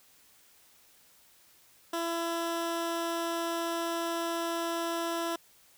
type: tone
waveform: 15% pulse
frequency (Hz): 335.7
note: E4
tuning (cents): +32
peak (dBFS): -24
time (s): 1.93-5.36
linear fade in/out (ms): 5
effects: white hiss -61 dBFS RMS until 5.77 s